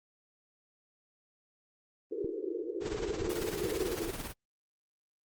white band-pass noise, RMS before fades -36 dBFS, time 2.11-4.11 s, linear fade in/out 10 ms, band 320 to 470 Hz, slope 96 dB/octave
clicks, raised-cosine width 3 ms, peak -28 dBFS, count 2, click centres 2.245 / 3.213 s
pink noise with tremolo, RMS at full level -37 dBFS, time 2.8-4.34 s, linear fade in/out 50 ms, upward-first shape sine, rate 18 Hz, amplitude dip 60%
effects Opus 24 kbps

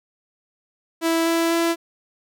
sawtooth tone with pitch steps, 329.6 / 332.3 / 335 Hz, E4 / E4 / E4, 0 / +14 / +28 cents, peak -14 dBFS, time 1.01-1.76 s, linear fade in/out 50 ms, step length 250 ms, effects none

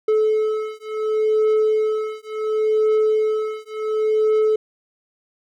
triangle beating tone pair, 432.3 / 433 Hz, A4 / A4, -31 / -28 cents, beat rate 0.7 Hz, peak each -18 dBFS, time 0.08-4.56 s, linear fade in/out 5 ms, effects none

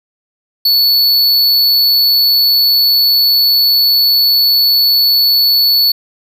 square tone, 4435 Hz, C#8, in tune, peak -8 dBFS, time 0.65-5.92 s, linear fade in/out 5 ms, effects none

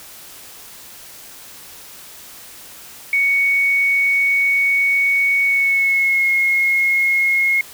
sine tone with pitch glide, 2228 to 2160 Hz, C#7 to C#7, +8 to -45 cents, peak -13 dBFS, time 3.13-7.61 s, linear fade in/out 2 ms, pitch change -53 cents, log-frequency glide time 5.44-6.27 s, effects white hiss -39 dBFS RMS until 7.73 s

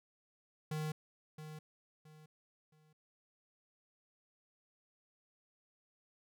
square tone with echo, 154.3 Hz, D#3, 14 cents flat, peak -37 dBFS, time 0.71-0.92 s, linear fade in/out 5 ms, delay 670 ms, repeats 3, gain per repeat -10 dB, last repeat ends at 2.93 s, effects none

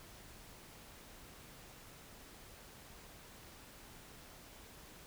silence, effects pink hiss -56 dBFS RMS until 5.06 s

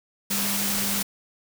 sine tone in noise, 200 Hz, G3, 35 cents sharp, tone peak -31 dBFS, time 0.3-1.03 s, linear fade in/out 10 ms, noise white, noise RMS -26 dBFS, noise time 0.3-1.03 s, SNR -8 dB, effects none

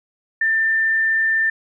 sine tone, 1788 Hz, A6, 27 cents sharp, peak -15 dBFS, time 0.41-1.5 s, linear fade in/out 5 ms, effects none

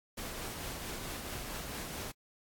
pink noise with tremolo, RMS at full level -40 dBFS, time 0.17-2.12 s, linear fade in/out 10 ms, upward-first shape triangle, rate 4.5 Hz, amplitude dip 30%, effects AAC 64 kbps

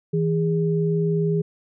sine tone pair together, 162.8 / 409.6 Hz, E3 / G#4, -21 / -24 cents, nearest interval octave + major third, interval 1597 cents, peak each -20 / -23 dBFS, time 0.13-1.42 s, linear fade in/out 10 ms, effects none

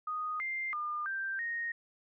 sine tone with pitch steps, 1241 / 2100 / 1207 / 1572 / 1863 Hz, D#6 / C7 / D6 / G6 / A#6, -5 / +6 / +47 / +4 / -2 cents, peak -33 dBFS, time 0.07-1.72 s, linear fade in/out 5 ms, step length 330 ms, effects none

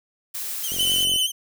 blue noise, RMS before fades -30 dBFS, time 0.34-1.05 s, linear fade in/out 10 ms
15% pulse tone with vibrato, 3032 Hz, F#7, 42 cents sharp, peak -21 dBFS, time 0.63-1.32 s, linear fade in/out 10 ms, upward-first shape sine, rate 11 Hz, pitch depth 98 cents each way
click train, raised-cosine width 2 ms, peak -24 dBFS, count 21, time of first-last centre 0.72-1.161 s, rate 45.4 Hz
square tone, 3033 Hz, F#7, 42 cents sharp, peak -20 dBFS, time 0.79-1.27 s, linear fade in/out 5 ms
effects none

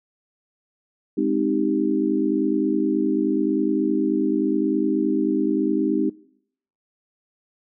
sine chord, Ab major seventh, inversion none, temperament equal, 207.7 / 261.6 / 311.1 / 392 Hz, Ab3 / C4 / Eb4 / G4, 0 / 0 / 0 / 0 cents, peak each -26 / -24 / -22 / -26 dBFS, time 1.17-6.1 s, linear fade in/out 10 ms, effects noise-tail reverb RT60 0.7 s tail -22 dB re dry

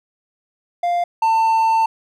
triangle tone pair in turn, 698.5 / 895.7 Hz, F5 / A5, 0 / +31 cents, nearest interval major third, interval 431 cents, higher second, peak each -14 / -11 dBFS, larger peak second, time 0.83-1.04 / 1.22-1.86 s, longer second, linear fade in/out 5 ms, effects none

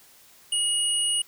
sine tone pair together, 2891 / 9336 Hz, F#7 / D9, -41 / -11 cents, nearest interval octave + minor sixth, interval 2030 cents, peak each -24 / -25 dBFS, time 0.52-1.22 s, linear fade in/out 5 ms, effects white hiss -54 dBFS RMS until 1.27 s

